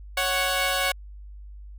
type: tone pair together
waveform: 10% pulse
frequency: 554.4 / 740.6 Hz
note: C#5 / F#5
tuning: 0 / +1 cents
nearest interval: perfect fourth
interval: 501 cents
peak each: -17 dBFS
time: 0.17-0.92 s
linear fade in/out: 5 ms
effects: added 50 Hz sine -39 dBFS peak until 1.78 s